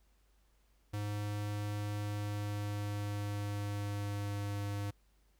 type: tone with pitch glide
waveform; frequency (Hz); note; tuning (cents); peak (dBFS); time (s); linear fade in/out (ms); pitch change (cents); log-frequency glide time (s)
square; 103.7 to 101.57; G#2 to G#2; -2 to -38; -36; 0.93-4.91; 10; -36; 1.97-4.66
effects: added 50 Hz sine -67 dBFS peak until 5.39 s + pink hiss -75 dBFS RMS until 5.39 s